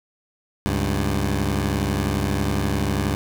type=tone pair together; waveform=15% pulse; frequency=70.2 / 99.28 Hz; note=C#2 / G2; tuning=+22 / +22 cents; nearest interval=tritone; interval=600 cents; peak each=-17 dBFS; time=0.66-3.15 s; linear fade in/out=0 ms; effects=none